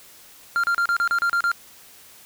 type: tone bursts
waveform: triangle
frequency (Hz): 1391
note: F6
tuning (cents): -7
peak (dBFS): -16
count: 9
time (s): 0.56-1.516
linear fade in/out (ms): 0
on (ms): 76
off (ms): 34
effects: white hiss -48 dBFS RMS until 2.25 s